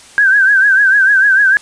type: tone with vibrato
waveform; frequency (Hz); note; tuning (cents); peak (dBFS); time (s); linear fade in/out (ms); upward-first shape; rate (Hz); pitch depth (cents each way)
sine; 1593; G6; +27; -6; 0.18-1.57; 0; triangle; 6.7; 110
effects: white hiss -39 dBFS RMS until 1.61 s + resampled to 22050 Hz